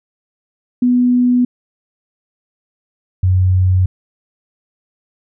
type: tone pair in turn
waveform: sine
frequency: 246.9 / 92.48 Hz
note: B3 / F#2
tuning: 0 / 0 cents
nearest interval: octave + perfect fourth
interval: 1700 cents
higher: first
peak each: -9 dBFS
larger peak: neither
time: 0.82-1.45 / 3.23-3.86 s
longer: neither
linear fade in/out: 5 ms
effects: none